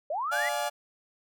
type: linear sweep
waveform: sine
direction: up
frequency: 554.4 to 2061 Hz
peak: -28 dBFS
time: 0.1-0.49 s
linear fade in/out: 5 ms
type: chord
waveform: 35% pulse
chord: D diminished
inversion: none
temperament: just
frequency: 587.3 / 704.8 / 845.8 Hz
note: D5 / F5 / Ab5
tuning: 0 / +16 / +31 cents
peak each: -31 dBFS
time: 0.31-0.7 s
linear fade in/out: 20 ms
effects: none